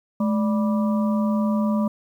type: harmonic tone with a mistuned harmonic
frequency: 196 Hz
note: G3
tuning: in tune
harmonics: 1 / 3 / 5 / 6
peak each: -19 / -29 / -33 / -35 dBFS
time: 0.2-1.88 s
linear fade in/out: 5 ms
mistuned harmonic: 1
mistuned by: +150 cents
effects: 9-bit